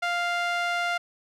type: tone with band-pass filter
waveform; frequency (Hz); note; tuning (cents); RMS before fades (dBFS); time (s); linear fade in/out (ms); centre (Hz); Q
sawtooth; 698.5; F5; 0; -27; 0.02-0.98; 10; 1700; 0.96
effects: none